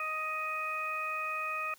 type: harmonic tone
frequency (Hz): 625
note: D#5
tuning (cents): +8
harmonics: 1 / 2 / 3 / 4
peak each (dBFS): -45 / -35 / -45 / -36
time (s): 0-1.74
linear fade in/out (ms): 2
effects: white hiss -60 dBFS RMS until 1.78 s